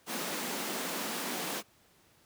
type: high-pass noise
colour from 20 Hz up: pink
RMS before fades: -36 dBFS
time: 0.06-1.63 s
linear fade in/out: 50 ms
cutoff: 180 Hz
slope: 48 dB/octave
effects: pink hiss -64 dBFS RMS until 2.25 s + high-pass 80 Hz 12 dB/octave